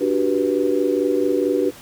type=chord; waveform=sine; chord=G major seventh; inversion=second; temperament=just; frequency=294 / 367.5 / 392 / 490 Hz; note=D4 / F#4 / G4 / B4; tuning=+2 / -12 / 0 / -14 cents; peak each=-22 dBFS; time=0-1.71 s; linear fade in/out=20 ms; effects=pink hiss -42 dBFS RMS until 1.81 s + high-pass 80 Hz 12 dB/octave